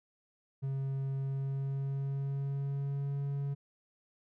triangle tone with pitch glide, 135.7 to 140.4 Hz, C#3 to C#3, -36 to +22 cents, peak -30 dBFS, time 0.62-3.55 s, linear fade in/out 20 ms, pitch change +58 cents, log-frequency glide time 1.17-3.21 s, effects none

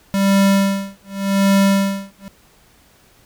square tone with tremolo, 196.5 Hz, G3, 4 cents sharp, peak -11 dBFS, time 0.14-2.28 s, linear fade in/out 0 ms, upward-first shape sine, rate 0.87 Hz, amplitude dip 100%, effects pink hiss -52 dBFS RMS until 3.25 s

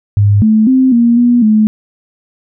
sine tone with pitch steps, 102.2 / 217.6 / 260.5 / 235.4 / 241.6 / 215.3 Hz, G#2 / A3 / C4 / A#3 / B3 / A3, -27 / -19 / -7 / +17 / -38 / -37 cents, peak -5 dBFS, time 0.17-1.67 s, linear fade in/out 0 ms, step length 250 ms, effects none

